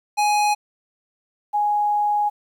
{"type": "tone pair in turn", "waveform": ["square", "sine"], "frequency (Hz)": [834, 830.9], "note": ["G#5", "G#5"], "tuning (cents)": [7, 1], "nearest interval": "unison", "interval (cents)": 6, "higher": "first", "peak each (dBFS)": -17, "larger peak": "neither", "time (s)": [[0.17, 0.55], [1.53, 2.3]], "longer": "second", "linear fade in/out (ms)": 20, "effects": ["low-pass 11000 Hz 12 dB/octave", "9-bit"]}